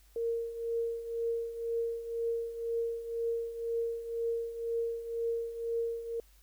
sine tone with tremolo, 462.9 Hz, A#4, 12 cents flat, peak -28 dBFS, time 0.16-6.2 s, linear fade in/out 2 ms, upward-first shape triangle, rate 2 Hz, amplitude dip 75%, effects added 50 Hz sine -59 dBFS peak until 6.42 s + white hiss -66 dBFS RMS until 6.42 s

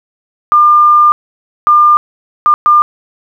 sine tone bursts at uneven times, 1200 Hz, D6, 37 cents sharp, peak -3 dBFS, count 4, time 0.52-1.12 / 1.67-1.97 / 2.46-2.54 / 2.66-2.82 s, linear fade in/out 0 ms, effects 7-bit

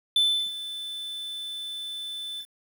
triangle tone with ADSR envelope, 3520 Hz, A7, in tune, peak -16 dBFS, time 0.16-2.46 s, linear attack 3 ms, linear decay 350 ms, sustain -15 dB, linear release 67 ms, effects 8-bit

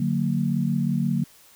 sine chord, D augmented, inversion none, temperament just, 146.83 / 183.54 / 229.4 Hz, D3 / F#3 / A#3, 0 / -14 / -28 cents, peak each -25 dBFS, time 0-1.24 s, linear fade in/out 5 ms, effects white hiss -53 dBFS RMS until 1.55 s

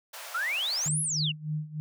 pink high-pass noise, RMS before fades -42 dBFS, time 0.13-0.89 s, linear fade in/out 10 ms, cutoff 560 Hz, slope 48 dB/octave
sine exponential two-way sweep, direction up then down, 1280 to 11175 to 2661 Hz, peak -27 dBFS, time 0.34-1.32 s, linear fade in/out 10 ms, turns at 1.01 s
sine tone with tremolo, 153 Hz, D#3, 29 cents flat, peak -27 dBFS, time 0.86-1.8 s, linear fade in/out 0 ms, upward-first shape sine, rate 3.3 Hz, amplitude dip 85%
effects none

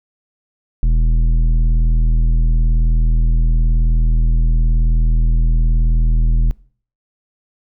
triangle tone with tanh clipping, 40.49 Hz, E1, 30 cents flat, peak -12 dBFS, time 0.83-6.51 s, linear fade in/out 0 ms, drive 14 dB, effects noise-tail reverb RT60 0.5 s tail -23 dB re dry

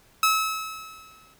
sawtooth tone with exponential decay, 1294 Hz, E6, 32 cents flat, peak -13 dBFS, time 0.23-1.34 s, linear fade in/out 2 ms, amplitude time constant 240 ms, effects pink hiss -58 dBFS RMS until 1.39 s

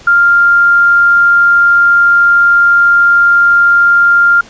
sine tone, 1396.9 Hz, F6, in tune, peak -4 dBFS, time 0.07-4.41 s, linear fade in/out 5 ms, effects pink hiss -37 dBFS RMS until 4.49 s + resampled to 16000 Hz

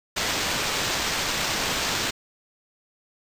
violet noise with sample-and-hold, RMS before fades -26 dBFS, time 0.16-2.11 s, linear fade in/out 10 ms, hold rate 11025 Hz, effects resampled to 32000 Hz

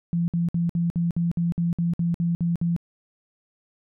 sine tone bursts, 170.4 Hz, F3, 42 cents flat, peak -20 dBFS, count 13, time 0.13-2.764 s, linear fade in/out 0 ms, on 150 ms, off 57 ms, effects none

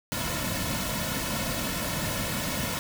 pink noise with comb filter, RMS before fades -30 dBFS, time 0.12-2.79 s, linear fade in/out 0 ms, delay 2.5 ms, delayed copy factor -0.7, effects none

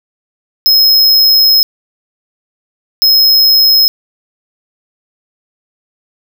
square tone bursts at uneven times, 5140 Hz, E8, 45 cents flat, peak -5 dBFS, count 2, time 0.66-1.63 / 3.02-3.88 s, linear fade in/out 0 ms, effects none

